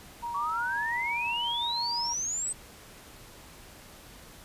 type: tone with tremolo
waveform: sine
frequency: 945 Hz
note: A#5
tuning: 23 cents sharp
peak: -31 dBFS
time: 0.22-2.14 s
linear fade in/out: 20 ms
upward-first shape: triangle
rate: 5.8 Hz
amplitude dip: 25%
type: exponential sweep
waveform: sine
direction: up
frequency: 1108.7 to 8280 Hz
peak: -29 dBFS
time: 0.34-2.53 s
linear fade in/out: 10 ms
effects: pink hiss -50 dBFS RMS until 4.44 s + resampled to 32000 Hz